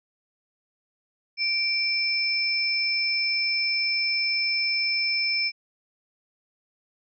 sine tone pair together, 2344 / 5262 Hz, D7 / E8, -4 / -4 cents, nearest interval octave + major second, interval 1400 cents, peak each -25 dBFS, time 1.37-5.52 s, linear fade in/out 50 ms, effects none

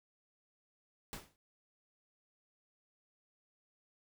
pink noise with exponential decay, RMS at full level -41 dBFS, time 1.13-1.36 s, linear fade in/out 0 ms, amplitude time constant 48 ms, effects none

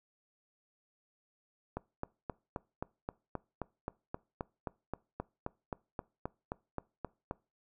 click train, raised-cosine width 1 ms, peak -22 dBFS, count 22, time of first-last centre 1.77-7.311 s, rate 3.79 Hz, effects noise-tail reverb RT60 0.3 s tail -23 dB re dry

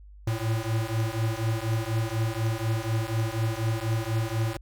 square beating tone pair, 110 / 114.1 Hz, A2 / A#2, 0 / -37 cents, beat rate 4.1 Hz, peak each -29 dBFS, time 0.27-4.57 s, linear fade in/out 5 ms, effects added 50 Hz sine -45 dBFS peak until 4.61 s

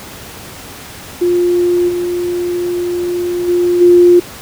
sine tone with level steps, 352.3 Hz, F4, 15 cents sharp, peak -9 / -14 / -9 / -3 dBFS, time 1.21-4.2 s, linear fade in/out 10 ms, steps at 1.88 / 3.47 / 3.8 s, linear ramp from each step 20 ms, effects pink hiss -31 dBFS RMS until 4.41 s + high-pass 60 Hz 12 dB/octave

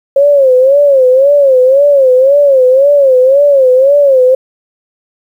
sine tone with vibrato, 541 Hz, C#5, 42 cents flat, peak -3 dBFS, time 0.16-4.35 s, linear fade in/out 5 ms, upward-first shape sine, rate 1.9 Hz, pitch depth 120 cents each way, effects 7-bit

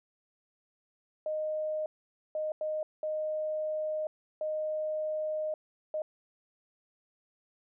sine tone bursts at uneven times, 618 Hz, D#5, 12 cents flat, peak -30 dBFS, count 6, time 1.26-1.86 / 2.35-2.52 / 2.61-2.83 / 3.03-4.07 / 4.41-5.54 / 5.94-6.02 s, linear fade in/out 2 ms, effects none

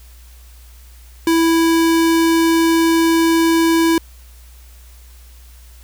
square tone, 329.6 Hz, E4, in tune, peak -12 dBFS, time 1.27-3.98 s, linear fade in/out 2 ms, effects added 60 Hz sine -39 dBFS peak until 5.83 s + white hiss -49 dBFS RMS until 5.83 s

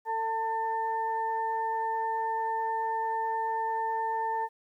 harmonic tone, 447.7 Hz, A4, 30 cents sharp, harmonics 1 / 2 / 4, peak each -37 / -28 / -41 dBFS, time 0.05-4.49 s, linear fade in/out 50 ms, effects 11-bit

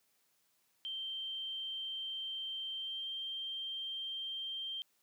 sine tone with pitch glide, 3136 to 3160 Hz, G7 to G7, 0 to +13 cents, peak -38 dBFS, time 0.85-4.82 s, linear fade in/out 0 ms, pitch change +13 cents, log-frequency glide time 2.78-3.08 s, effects white hiss -75 dBFS RMS until 5.02 s + high-pass 100 Hz 12 dB/octave

